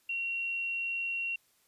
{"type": "tone", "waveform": "sine", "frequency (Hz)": 2741, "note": "F7", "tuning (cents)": -33, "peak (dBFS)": -31, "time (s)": [0.09, 1.36], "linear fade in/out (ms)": 5, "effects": ["white hiss -69 dBFS RMS until 1.67 s", "resampled to 32000 Hz"]}